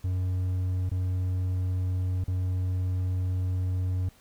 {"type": "tone with dropouts", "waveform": "triangle", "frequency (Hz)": 91.9, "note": "F#2", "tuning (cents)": -11, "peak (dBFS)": -23, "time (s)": [0.04, 4.09], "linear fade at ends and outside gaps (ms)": 5, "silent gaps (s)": [[0.894, 0.914], [2.241, 2.279]], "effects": ["pink hiss -59 dBFS RMS until 4.2 s"]}